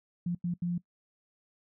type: tone bursts at uneven times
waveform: sine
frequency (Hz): 174.61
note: F3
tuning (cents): 0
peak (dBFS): -28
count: 3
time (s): 0.26-0.35 / 0.44-0.54 / 0.62-0.78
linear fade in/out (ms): 5
effects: noise-tail reverb RT60 0.1 s tail -20 dB re dry